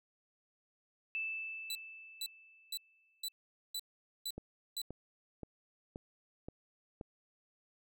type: tone with exponential decay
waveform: sine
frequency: 2637 Hz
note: E7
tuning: in tune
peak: -34 dBFS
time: 1.15-3.32 s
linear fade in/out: 0 ms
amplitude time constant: 470 ms
type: tone bursts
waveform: sawtooth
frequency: 3977 Hz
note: B7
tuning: 11 cents sharp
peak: -34 dBFS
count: 7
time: 1.7-4.817 s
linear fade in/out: 2 ms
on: 51 ms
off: 460 ms
type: click train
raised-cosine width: 2 ms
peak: -30 dBFS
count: 6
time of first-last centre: 4.38-7.012 s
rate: 1.9 Hz
effects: none